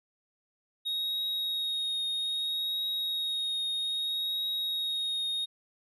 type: tone with vibrato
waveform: triangle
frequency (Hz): 3754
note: A#7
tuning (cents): +11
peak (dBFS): -28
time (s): 0.85-5.46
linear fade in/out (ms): 20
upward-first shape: triangle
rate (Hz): 0.62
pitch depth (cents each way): 20
effects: none